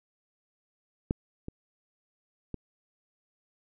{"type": "clicks", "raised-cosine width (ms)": 3, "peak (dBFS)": [-13, -24, -22], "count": 3, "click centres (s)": [1.109, 1.484, 2.543], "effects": []}